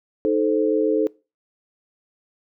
sine chord, A diminished, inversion second, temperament equal with one note detuned, 311.1 / 436 / 523.3 Hz, Eb4 / A4 / C5, 0 / -16 / 0 cents, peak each -22 / -19 / -25 dBFS, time 0.25-1.07 s, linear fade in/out 0 ms, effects noise-tail reverb RT60 0.3 s tail -23 dB re dry

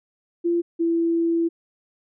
sine tone pair in turn, 342.6 / 334.2 Hz, F4 / E4, -33 / +24 cents, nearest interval unison, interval 43 cents, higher first, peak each -18 dBFS, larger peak neither, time 0.44-0.62 / 0.79-1.49 s, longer second, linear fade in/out 20 ms, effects none

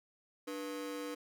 45% pulse ring-modulated tone, 392 Hz, G4, in tune, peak -36 dBFS, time 0.47-1.15 s, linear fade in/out 10 ms, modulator 95.6 Hz, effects none

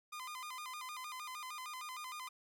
sawtooth tone with vibrato, 1116 Hz, C#6, 11 cents sharp, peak -40 dBFS, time 0.12-2.29 s, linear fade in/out 10 ms, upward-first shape square, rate 6.5 Hz, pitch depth 150 cents each way, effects none

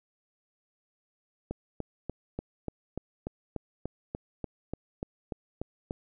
click train, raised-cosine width 2 ms, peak -20 dBFS, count 16, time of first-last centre 1.51-5.909 s, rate 3.41 Hz, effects none

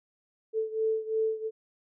sine beating tone pair, 440 / 442.9 Hz, A4 / A4, 0 / +11 cents, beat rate 2.9 Hz, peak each -28 / -31 dBFS, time 0.53-1.51 s, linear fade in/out 50 ms, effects none

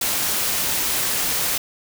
white noise, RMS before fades -22 dBFS, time 0.01-1.58 s, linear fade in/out 5 ms, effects none

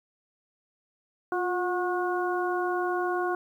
harmonic tone with a mistuned harmonic, 363 Hz, F#4, 33 cents flat, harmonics 1 / 2 / 3 / 4, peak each -28 / -31 / -33 / -34 dBFS, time 1.32-3.35 s, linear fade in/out 2 ms, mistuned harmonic 1, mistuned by -44 cents, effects 10-bit

